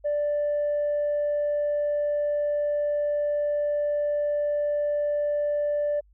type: tone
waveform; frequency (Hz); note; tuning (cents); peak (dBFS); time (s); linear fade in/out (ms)
sine; 587.3; D5; 0; -21; 0.04-6.01; 20
effects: tanh soft clip ceiling -20 dBFS + added 50 Hz sine -55 dBFS peak until 6.13 s